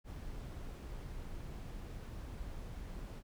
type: noise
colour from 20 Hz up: brown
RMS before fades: -45 dBFS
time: 0.04-3.23 s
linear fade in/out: 50 ms
effects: none